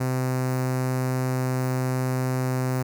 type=tone with notch filter; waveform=sawtooth; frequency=128.7 Hz; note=C3; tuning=28 cents flat; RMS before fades=-25 dBFS; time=0-2.83 s; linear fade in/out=10 ms; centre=3300 Hz; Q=0.97; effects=none